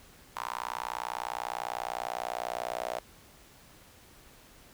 sawtooth tone with high-pass filter sweep, 60 Hz, B1, 49 cents flat, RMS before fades -36 dBFS, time 0.36-2.99 s, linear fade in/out 5 ms, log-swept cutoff 990 to 650 Hz, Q 4.8, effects pink hiss -56 dBFS RMS until 4.73 s

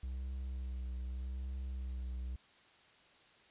triangle tone with vibrato, 63.9 Hz, C2, 40 cents flat, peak -36 dBFS, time 0.03-2.36 s, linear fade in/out 5 ms, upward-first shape triangle, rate 0.82 Hz, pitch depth 43 cents each way, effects white hiss -64 dBFS RMS until 3.5 s + resampled to 8000 Hz

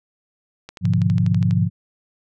click train, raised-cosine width 0.2 ms, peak -18 dBFS, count 11, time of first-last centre 0.69-1.51 s, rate 12.2 Hz
sine chord, G# diminished seventh, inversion none, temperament equal, 103.83 / 123.47 / 146.83 / 174.61 Hz, G#2 / B2 / D3 / F3, 0 / 0 / 0 / 0 cents, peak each -19 / -22 / -23 / -19 dBFS, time 0.81-1.7 s, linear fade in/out 50 ms
effects none

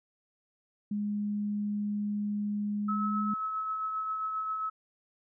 sine tone with pitch glide, 206.9 to 208.5 Hz, G#3 to G#3, -6 to +7 cents, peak -29 dBFS, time 0.91-3.34 s, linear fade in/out 5 ms, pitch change +13 cents, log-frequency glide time 2.98-3.22 s
sine tone with tremolo, 1293 Hz, E6, 34 cents flat, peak -29 dBFS, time 2.88-4.7 s, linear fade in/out 10 ms, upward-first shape triangle, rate 7.5 Hz, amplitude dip 35%
effects none

